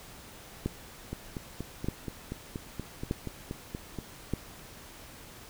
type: two click trains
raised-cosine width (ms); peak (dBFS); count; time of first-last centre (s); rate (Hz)
3; -22 / -16; 13 / 4; 1.13-3.987 / 0.66-4.336; 4.2 / 0.816
effects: pink hiss -49 dBFS RMS until 5.49 s